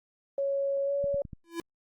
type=tone with pitch glide; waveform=sine; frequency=554.4 to 563.1 Hz; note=C#5 to C#5; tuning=0 to +27 cents; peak=-26 dBFS; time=0.38-1.22 s; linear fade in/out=2 ms; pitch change=+27 cents; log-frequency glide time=0.85-0.91 s
type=clicks; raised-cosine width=5 ms; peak=-28 dBFS; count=4; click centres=1.042 / 1.144 / 1.252 / 1.332 s
type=tone with exponential growth; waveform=square; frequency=336.1 Hz; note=E4; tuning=34 cents sharp; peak=-29 dBFS; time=1.44-1.6 s; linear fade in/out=1 ms; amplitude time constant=34 ms
effects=Opus 24 kbps